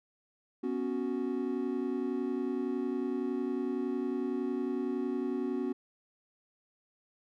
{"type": "chord", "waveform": "triangle", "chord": "B suspended second", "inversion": "none", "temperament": "just", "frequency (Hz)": [246.9, 277.8, 370.4], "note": ["B3", "C#4", "F#4"], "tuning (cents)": [0, 4, 2], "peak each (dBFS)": -33, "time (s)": [0.63, 5.73], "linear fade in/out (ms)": 10, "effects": []}